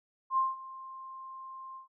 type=tone with ADSR envelope; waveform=sine; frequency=1055 Hz; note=C6; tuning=14 cents sharp; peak=-23 dBFS; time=0.3-1.88 s; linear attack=75 ms; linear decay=180 ms; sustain=-19 dB; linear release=120 ms; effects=none